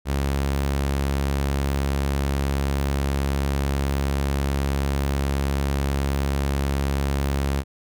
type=tone; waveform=sawtooth; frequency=69.3 Hz; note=C#2; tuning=in tune; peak=-17 dBFS; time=0.05-7.64 s; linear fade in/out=50 ms; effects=none